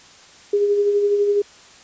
sine tone with tremolo, 408.3 Hz, G#4, 29 cents flat, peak -13 dBFS, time 0.53-1.42 s, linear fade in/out 5 ms, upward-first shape sine, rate 12 Hz, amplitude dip 40%, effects white hiss -46 dBFS RMS until 1.83 s + resampled to 16000 Hz

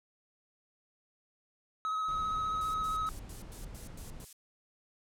triangle tone with vibrato, 1276 Hz, D#6, 43 cents sharp, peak -29 dBFS, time 1.85-3.09 s, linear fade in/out 0 ms, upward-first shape square, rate 15 Hz, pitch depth 11 cents each way
brown noise, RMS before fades -45 dBFS, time 2.08-4.25 s, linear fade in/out 5 ms
violet noise bursts, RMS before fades -44 dBFS, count 8, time 2.61-4.329 s, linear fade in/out 2 ms, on 130 ms, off 97 ms
effects low-pass 9000 Hz 12 dB/octave

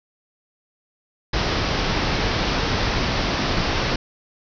pink low-pass noise, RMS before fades -22 dBFS, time 1.33-3.96 s, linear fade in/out 5 ms, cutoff 5700 Hz, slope 96 dB/octave, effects none

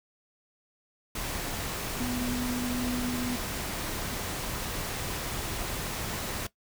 sine tone in noise, 246.9 Hz, B3, in tune, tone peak -30 dBFS, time 2-3.36 s, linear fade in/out 5 ms, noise pink, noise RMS -34 dBFS, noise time 1.15-6.47 s, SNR +1 dB, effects noise-tail reverb RT60 0.1 s tail -17 dB re dry

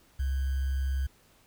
sine tone with sample-and-hold, 66.9 Hz, C2, 39 cents sharp, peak -26 dBFS, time 0.19-1.07 s, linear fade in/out 10 ms, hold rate 1575 Hz, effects pink hiss -62 dBFS RMS until 1.46 s

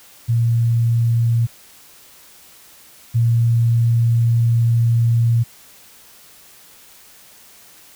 sine tone pair in turn, 116.54 / 116.54 Hz, A#2 / A#2, 0 / 0 cents, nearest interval unison, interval 0 cents, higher neither, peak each -13 / -12 dBFS, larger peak second, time 0.28-1.47 / 3.14-5.44 s, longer second, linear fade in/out 20 ms, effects white hiss -46 dBFS RMS until 7.95 s

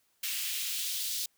white noise with high-pass filter sweep, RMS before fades -34 dBFS, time 0.23-1.26 s, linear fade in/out 5 ms, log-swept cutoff 2400 to 4000 Hz, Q 1.7, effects white hiss -72 dBFS RMS until 1.37 s

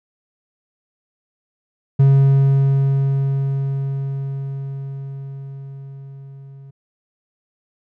triangle tone with level ramp, 137 Hz, C#3, 20 cents flat, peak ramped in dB -6 to -35 dBFS, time 1.99-6.71 s, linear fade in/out 10 ms, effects none

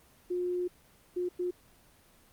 sine tone bursts at uneven times, 357.7 Hz, F4, 41 cents sharp, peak -29 dBFS, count 3, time 0.3-0.68 / 1.16-1.29 / 1.39-1.51 s, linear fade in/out 10 ms, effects pink hiss -61 dBFS RMS until 2.32 s + Opus 24 kbps

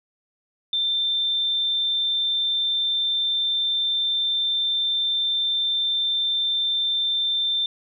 sine tone, 3570 Hz, A7, 24 cents sharp, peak -20 dBFS, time 0.73-7.66 s, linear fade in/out 2 ms, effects none

